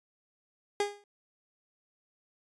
30% pulse tone with exponential decay, 408.6 Hz, G#4, 28 cents flat, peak -21 dBFS, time 0.8-1.04 s, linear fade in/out 2 ms, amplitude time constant 51 ms, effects resampled to 22050 Hz

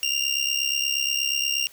25% pulse tone with amplitude modulation, 2795 Hz, F7, 1 cent sharp, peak -15 dBFS, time 0.03-1.67 s, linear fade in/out 0 ms, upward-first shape sine, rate 68.4 Hz, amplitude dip 75%, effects white hiss -51 dBFS RMS until 1.72 s

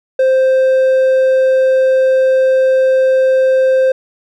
sine tone with hard clipping, 523.3 Hz, C5, in tune, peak -9 dBFS, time 0.19-3.92 s, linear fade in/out 5 ms, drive 3 dB, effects none

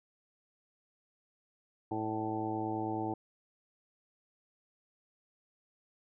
harmonic tone with a mistuned harmonic, 109.3 Hz, A2, 11 cents flat, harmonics 1 / 2 / 3 / 4 / 5 / 6 / 7 / 8, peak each -42 / -44 / -36 / -43 / -47 / -49 / -39 / -41 dBFS, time 1.91-3.14 s, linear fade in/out 5 ms, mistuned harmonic 6, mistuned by -39 cents, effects none

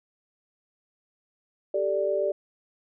sine chord, G suspended second, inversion none, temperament equal, 392 / 440 / 587.3 Hz, G4 / A4 / D5, 0 / 0 / 0 cents, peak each -28 / -31 / -25 dBFS, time 1.74-2.32 s, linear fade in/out 5 ms, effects none

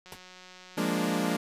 click train, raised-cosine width 0.2 ms, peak -32 dBFS, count 136, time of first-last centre 0.06-0.798 s, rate 183 Hz
pink noise with exponential decay, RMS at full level -38 dBFS, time 0.12-0.22 s, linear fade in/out 1 ms, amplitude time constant 20 ms
sawtooth chord, Bb dominant seventh, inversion second, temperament equal, 174.61 / 207.7 / 233.1 / 293.7 Hz, F3 / Ab3 / Bb3 / D4, 0 / 0 / 0 / 0 cents, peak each -28 dBFS, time 0.77-1.37 s, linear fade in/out 10 ms
effects resampled to 32000 Hz

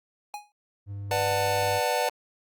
square tone with exponential decay, 830 Hz, G#5, 1 cent flat, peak -31 dBFS, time 0.34-0.52 s, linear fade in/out 1 ms, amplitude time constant 37 ms
triangle tone, 100.3 Hz, G2, 40 cents sharp, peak -31 dBFS, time 0.86-1.81 s, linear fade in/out 50 ms
square chord, B minor seventh, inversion none, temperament just, 493.9 / 592.7 / 740.8 / 889 Hz, B4 / D5 / F#5 / A5, 0 / +16 / +2 / +18 cents, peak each -30 dBFS, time 1.11-2.09 s, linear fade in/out 2 ms
effects Opus 48 kbps

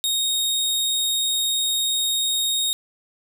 sawtooth tone, 3729 Hz, A#7, in tune, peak -17 dBFS, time 0.04-2.73 s, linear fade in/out 0 ms, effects none

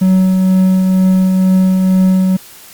triangle tone with tremolo, 187.2 Hz, F#3, 20 cents sharp, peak -4 dBFS, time 0.01-2.37 s, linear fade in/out 10 ms, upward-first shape triangle, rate 2.1 Hz, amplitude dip 30%, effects white hiss -37 dBFS RMS until 2.73 s + Opus 48 kbps

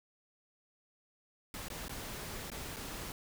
pink noise with dropouts, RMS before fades -43 dBFS, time 1.54-3.12 s, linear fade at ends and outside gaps 1 ms, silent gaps 1.684-1.701 / 1.882-1.894 / 2.501-2.517 / 2.762-2.767 s, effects none

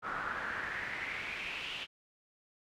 brown noise with band-pass filter sweep, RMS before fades -39 dBFS, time 0.02-1.87 s, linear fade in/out 50 ms, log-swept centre 1300 to 3000 Hz, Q 4.9, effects none

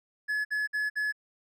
triangle tone bursts, 1705 Hz, G#6, 45 cents sharp, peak -25 dBFS, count 4, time 0.28-1.125 s, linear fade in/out 20 ms, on 170 ms, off 55 ms, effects none

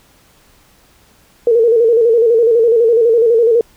sine tone with vibrato, 460.9 Hz, A#4, 20 cents flat, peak -7 dBFS, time 1.47-3.61 s, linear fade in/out 2 ms, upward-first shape square, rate 12 Hz, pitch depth 59 cents each way, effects pink hiss -50 dBFS RMS until 3.76 s

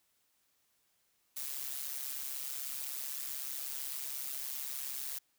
blue noise with amplitude modulation, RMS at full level -37 dBFS, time 1.36-5.19 s, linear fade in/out 10 ms, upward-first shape sine, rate 136 Hz, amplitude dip 70%, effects white hiss -75 dBFS RMS until 5.38 s

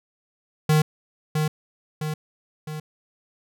square tone with echo, 153.8 Hz, D#3, 20 cents flat, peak -16 dBFS, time 0.69-0.82 s, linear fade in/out 5 ms, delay 660 ms, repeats 3, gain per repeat -5 dB, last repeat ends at 2.8 s, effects none

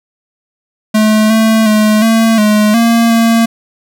square tone with pitch steps, 215.6 / 221.6 / 214 / 225.3 / 211.3 / 231.1 / 228.8 Hz, A3 / A3 / A3 / A3 / G#3 / A#3 / A#3, -35 / +13 / -48 / +41 / +30 / -15 / -32 cents, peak -7 dBFS, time 0.94-3.46 s, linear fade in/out 10 ms, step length 360 ms, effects none

